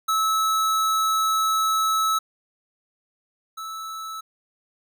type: tone pair in turn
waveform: square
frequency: 1300 / 1308.3 Hz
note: E6 / E6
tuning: -24 / -13 cents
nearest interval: unison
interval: 11 cents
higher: second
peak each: -20 / -32 dBFS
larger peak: first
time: 0.08-2.19 / 3.57-4.21 s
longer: first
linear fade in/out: 10 ms
effects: none